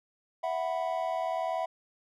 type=chord; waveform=triangle; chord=E suspended second; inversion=none; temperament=equal; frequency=659.3 / 740 / 987.8 Hz; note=E5 / F#5 / B5; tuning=0 / 0 / 0 cents; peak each=-30 / -31 / -35 dBFS; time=0.43-1.66 s; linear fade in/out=10 ms; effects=none